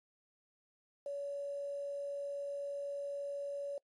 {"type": "tone with quantisation", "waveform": "sine", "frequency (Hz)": 566, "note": "C#5", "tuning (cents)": 36, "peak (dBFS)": -37, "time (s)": [1.06, 3.78], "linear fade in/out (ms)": 2, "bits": 10, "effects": ["noise-tail reverb RT60 0.1 s tail -25 dB re dry", "MP3 48 kbps"]}